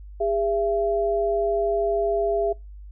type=tone pair together; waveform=sine; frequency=406.1 / 673 Hz; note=G#4 / E5; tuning=-39 / +36 cents; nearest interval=major sixth; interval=875 cents; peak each=-23 / -23 dBFS; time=0.2-2.53 s; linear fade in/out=10 ms; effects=noise-tail reverb RT60 0.2 s tail -24 dB re dry + added 50 Hz sine -38 dBFS peak until 2.91 s